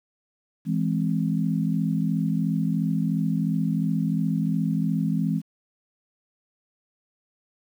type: chord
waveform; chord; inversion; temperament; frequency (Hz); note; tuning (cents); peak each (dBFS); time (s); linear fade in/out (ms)
sine; E augmented; none; equal; 164.81 / 207.7 / 261.6; E3 / G#3 / B#3; 0 / 0 / 0; -24 / -26 / -28; 0.65-5.42; 50
effects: 9-bit